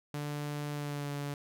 sawtooth tone with pitch glide, 146.83 to 143.48 Hz, D3 to D3, 0 to -40 cents, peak -31 dBFS, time 0.14-1.34 s, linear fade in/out 2 ms, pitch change -40 cents, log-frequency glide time 0.72-1.09 s, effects none

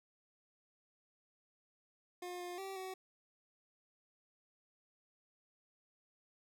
25% pulse tone with pitch steps, 357.1 / 354.6 / 386.8 / 376.1 Hz, F4 / F4 / G4 / F#4, +39 / +26 / -23 / +28 cents, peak -39 dBFS, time 2.22-2.94 s, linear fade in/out 5 ms, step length 180 ms, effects none

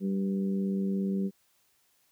harmonic tone, 97.2 Hz, G2, 14 cents flat, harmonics 2 / 3 / 4 / 5, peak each -27 / -42 / -37 / -44 dBFS, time 0-1.31 s, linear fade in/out 50 ms, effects white hiss -69 dBFS RMS until 2.11 s

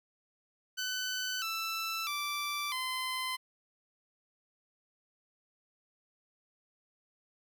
15% pulse tone with pitch steps, 1507 / 1327.2 / 1168.8 / 1029.3 Hz, F#6 / E6 / D6 / C6, +31 / +11 / -9 / -29 cents, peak -27 dBFS, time 0.77-3.37 s, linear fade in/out 20 ms, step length 650 ms, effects none

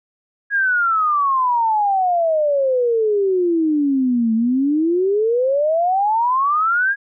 sine exponential two-way sweep, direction down then up, 1661.2 to 220 to 1661.2 Hz, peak -14 dBFS, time 0.5-6.96 s, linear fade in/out 50 ms, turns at 4.34 s, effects none

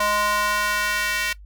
square tone with high-pass filter sweep, 207.8 Hz, G#3, 1 cent sharp, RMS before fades -23 dBFS, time 0-1.33 s, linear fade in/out 5 ms, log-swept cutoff 850 to 2000 Hz, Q 1.8, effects noise-tail reverb RT60 0.1 s tail -18 dB re dry + added 50 Hz sine -40 dBFS peak until 1.45 s

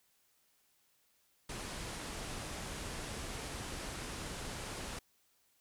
pink low-pass noise, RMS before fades -43 dBFS, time 1.49-4.99 s, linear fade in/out 5 ms, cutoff 11000 Hz, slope 48 dB/octave, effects white hiss -73 dBFS RMS until 5.6 s

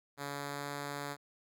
5% pulse tone with pitch glide, 142.2 to 143.19 Hz, C#3 to D3, +45 to -43 cents, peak -27 dBFS, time 0.17-1.17 s, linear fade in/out 50 ms, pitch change +12 cents, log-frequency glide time 0.36-0.68 s, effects none

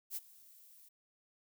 violet noise with ADSR envelope, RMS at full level -38 dBFS, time 0.1-0.89 s, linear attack 61 ms, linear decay 34 ms, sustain -22 dB, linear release 9 ms, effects none

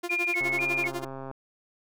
sawtooth tone with tremolo, 349 Hz, F4, 1 cent flat, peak -25 dBFS, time 0.03-1.05 s, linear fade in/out 10 ms, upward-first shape sine, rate 12 Hz, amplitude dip 95%
sine tone with vibrato, 2300 Hz, D7, 37 cents flat, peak -25 dBFS, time 0.09-0.88 s, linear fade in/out 10 ms, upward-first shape square, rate 2 Hz, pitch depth 83 cents each way
click train, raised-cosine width 1 ms, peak -25 dBFS, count 122, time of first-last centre 0.41-1.313 s, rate 134 Hz
effects none

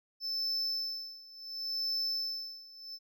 triangle tone with tremolo, 5274 Hz, E8, in tune, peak -29 dBFS, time 0.2-2.99 s, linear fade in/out 50 ms, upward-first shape sine, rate 0.7 Hz, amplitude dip 90%, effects none

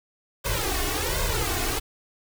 pink noise with flanger, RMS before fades -26 dBFS, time 0.44-1.8 s, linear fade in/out 20 ms, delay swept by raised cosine 1.9 to 2.77 ms, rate 1.3 Hz, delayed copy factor +1, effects none

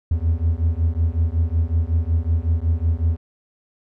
triangle beating tone pair, 79.5 / 84.9 Hz, D#2 / F2, +38 / -48 cents, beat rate 5.4 Hz, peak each -18 / -18 dBFS, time 0.11-3.17 s, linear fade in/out 5 ms, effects none

